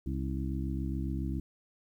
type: harmonic tone with a mistuned harmonic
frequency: 67.3 Hz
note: C2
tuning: 49 cents sharp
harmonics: 1 / 2 / 3 / 4 / 5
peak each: -34 / -37 / -39 / -40 / -41 dBFS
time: 0.06-1.4 s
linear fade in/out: 5 ms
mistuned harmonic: 5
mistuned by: -65 cents
effects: 11-bit